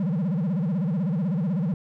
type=tone with vibrato; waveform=triangle; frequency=175.4 Hz; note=F3; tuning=8 cents sharp; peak=-20 dBFS; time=0-1.74 s; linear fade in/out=2 ms; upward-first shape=sine; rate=16 Hz; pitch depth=270 cents each way; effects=none